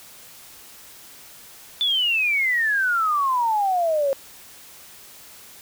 sine exponential sweep, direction down, 3520 to 536 Hz, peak -18 dBFS, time 1.81-4.13 s, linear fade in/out 0 ms, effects white hiss -45 dBFS RMS until 5.61 s

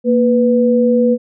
sine tone pair together, 233.1 / 493.9 Hz, A#3 / B4, 0 / 0 cents, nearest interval octave + minor second, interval 1300 cents, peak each -12 dBFS, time 0.04-1.18 s, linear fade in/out 50 ms, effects none

